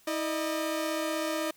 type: tone pair together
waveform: sawtooth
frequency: 321.5 / 607 Hz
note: E4 / D#5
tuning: -43 / -43 cents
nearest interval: major seventh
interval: 1100 cents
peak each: -28 dBFS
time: 0.07-1.51 s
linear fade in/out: 5 ms
effects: white hiss -61 dBFS RMS until 1.56 s